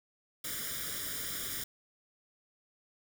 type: noise with comb filter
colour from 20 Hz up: white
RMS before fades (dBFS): -38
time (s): 0.44-1.64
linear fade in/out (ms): 5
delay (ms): 0.57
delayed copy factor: +0.9
effects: none